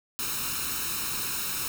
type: noise with comb filter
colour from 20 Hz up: white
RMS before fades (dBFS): -31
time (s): 0.19-1.68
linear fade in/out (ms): 0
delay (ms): 0.75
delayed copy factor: +0.7
effects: none